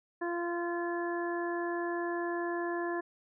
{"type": "harmonic tone", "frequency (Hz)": 344.9, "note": "F4", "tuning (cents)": -22, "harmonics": [1, 2, 3, 4, 5], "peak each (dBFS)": [-33, -39, -40, -50, -40], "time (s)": [0.21, 3.01], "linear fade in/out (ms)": 10, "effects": []}